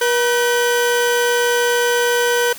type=tone pair together; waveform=35% pulse; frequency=480.4 / 1518.6 Hz; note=B4 / F#6; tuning=-48 / +45 cents; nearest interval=octave + minor sixth; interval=1993 cents; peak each=-14 / -18 dBFS; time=0.01-2.53 s; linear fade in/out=5 ms; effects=white hiss -35 dBFS RMS until 2.58 s